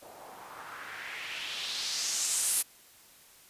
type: noise with low-pass filter sweep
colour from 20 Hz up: blue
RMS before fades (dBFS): -35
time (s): 0.01-2.63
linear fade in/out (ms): 20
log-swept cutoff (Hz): 610 to 11000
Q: 2.3
effects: white hiss -57 dBFS RMS until 3.49 s + resampled to 32000 Hz

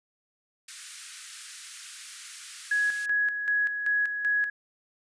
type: high-pass noise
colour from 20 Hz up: white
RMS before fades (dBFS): -41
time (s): 0.68-3.06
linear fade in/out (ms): 5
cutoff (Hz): 1300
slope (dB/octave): 48
type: tone with tremolo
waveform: sine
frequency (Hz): 1672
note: G#6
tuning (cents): +11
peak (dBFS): -22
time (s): 2.71-4.5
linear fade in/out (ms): 5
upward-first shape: square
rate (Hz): 2.6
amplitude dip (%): 55
effects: resampled to 22050 Hz

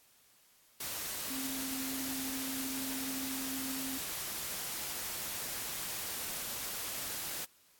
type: tone in noise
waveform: sine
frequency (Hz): 265.7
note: C4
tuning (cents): +27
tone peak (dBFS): -39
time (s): 1.3-3.98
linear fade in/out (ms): 5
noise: white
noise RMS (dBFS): -39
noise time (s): 0.8-7.45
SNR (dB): -3
effects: white hiss -65 dBFS RMS until 7.79 s + AAC 64 kbps

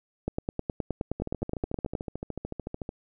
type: two click trains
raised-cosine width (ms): 2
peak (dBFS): -20 / -15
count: 24 / 17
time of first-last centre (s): 1.2-2.891 / 0.28-1.952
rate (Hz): 13.6 / 9.57
effects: none

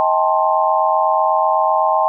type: chord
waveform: sine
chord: A half-diminished seventh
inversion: second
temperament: just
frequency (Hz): 633.6 / 792 / 880 / 1056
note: Eb5 / G5 / A5 / C6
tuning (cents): +31 / +18 / 0 / +16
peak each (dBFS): -18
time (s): 0-2.08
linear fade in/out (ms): 0
effects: none

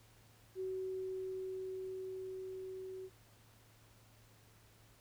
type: tone with level ramp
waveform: sine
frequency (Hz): 376.5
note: F#4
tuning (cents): +30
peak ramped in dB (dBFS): -37 to -44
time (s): 0.55-3.1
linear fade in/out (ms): 50
effects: added 110 Hz sine -65 dBFS peak until 5 s + pink hiss -66 dBFS RMS until 5 s

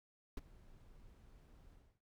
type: noise with ADSR envelope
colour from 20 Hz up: brown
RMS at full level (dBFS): -38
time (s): 0.37-2.01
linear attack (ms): 4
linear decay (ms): 22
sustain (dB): -23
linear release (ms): 290
effects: none

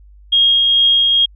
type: tone with tremolo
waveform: sine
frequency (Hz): 3257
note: G#7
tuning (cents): -34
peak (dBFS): -8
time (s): 0.32-1.26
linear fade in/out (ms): 10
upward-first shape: triangle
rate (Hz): 2.3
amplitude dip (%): 25
effects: added 50 Hz sine -40 dBFS peak until 1.35 s

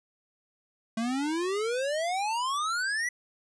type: exponential sweep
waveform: square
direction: up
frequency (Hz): 220.1 to 1991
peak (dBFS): -28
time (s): 0.97-3.09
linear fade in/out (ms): 5
effects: resampled to 22050 Hz

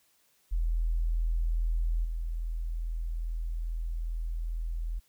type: tone with level steps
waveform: sine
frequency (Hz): 41.2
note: E1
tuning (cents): 0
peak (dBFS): -25 / -30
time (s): 0.51-5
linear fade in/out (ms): 20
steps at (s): 2.04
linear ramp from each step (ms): 10
effects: white hiss -68 dBFS RMS until 5.08 s

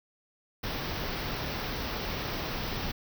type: band-stop noise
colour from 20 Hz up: pink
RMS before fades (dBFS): -34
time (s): 0.63-2.92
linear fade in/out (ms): 10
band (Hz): 5800 to 14000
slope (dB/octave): 96
effects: none

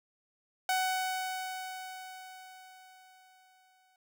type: tone with exponential decay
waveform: sawtooth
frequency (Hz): 748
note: F#5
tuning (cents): +19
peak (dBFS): -23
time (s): 0.69-3.96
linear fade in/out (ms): 2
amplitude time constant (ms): 710
effects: none

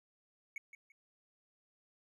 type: tone with echo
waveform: triangle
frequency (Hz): 2217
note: C#7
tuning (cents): 0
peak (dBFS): -38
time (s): 0.56-0.58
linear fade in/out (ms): 2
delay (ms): 170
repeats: 2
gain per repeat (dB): -11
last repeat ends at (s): 0.92
effects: none

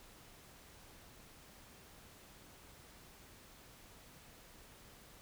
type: silence
effects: pink hiss -59 dBFS RMS until 5.21 s

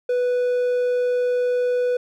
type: tone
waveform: triangle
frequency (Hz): 493.9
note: B4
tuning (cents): 0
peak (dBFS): -16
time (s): 0.09-1.97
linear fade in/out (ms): 5
effects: none

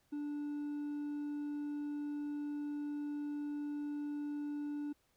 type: tone with hard clipping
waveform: triangle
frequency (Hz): 292.6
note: D4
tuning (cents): -6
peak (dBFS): -38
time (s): 0.12-4.93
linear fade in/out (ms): 10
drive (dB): 5
effects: pink hiss -75 dBFS RMS until 5.16 s

